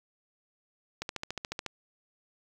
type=click train; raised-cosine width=0.2 ms; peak=-17 dBFS; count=10; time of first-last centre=1.02-1.663 s; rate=14 Hz; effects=8-bit